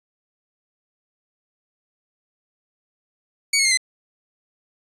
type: tone with pitch steps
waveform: 15% pulse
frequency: 2249 / 2179 / 2111 / 2045 Hz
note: C#7 / C#7 / C7 / C7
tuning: +24 / -30 / +15 / -40 cents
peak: -9 dBFS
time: 3.53-3.774 s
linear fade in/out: 5 ms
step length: 61 ms
effects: resampled to 24000 Hz